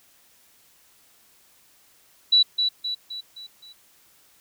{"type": "tone with echo", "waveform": "sine", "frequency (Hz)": 3939, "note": "B7", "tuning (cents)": -5, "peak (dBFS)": -13, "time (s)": [2.32, 2.43], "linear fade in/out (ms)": 10, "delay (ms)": 260, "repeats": 5, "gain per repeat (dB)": -6, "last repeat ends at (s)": 3.73, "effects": ["white hiss -58 dBFS RMS until 4.4 s"]}